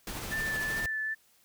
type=noise with tremolo; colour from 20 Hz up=pink; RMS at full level=-37 dBFS; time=0.07-0.86 s; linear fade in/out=2 ms; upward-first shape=sine; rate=13 Hz; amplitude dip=30%
type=tone with vibrato; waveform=sine; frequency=1760 Hz; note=A6; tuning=in tune; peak=-30 dBFS; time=0.31-1.15 s; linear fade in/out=20 ms; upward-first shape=sine; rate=2.5 Hz; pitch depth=18 cents each way
effects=white hiss -65 dBFS RMS until 1.44 s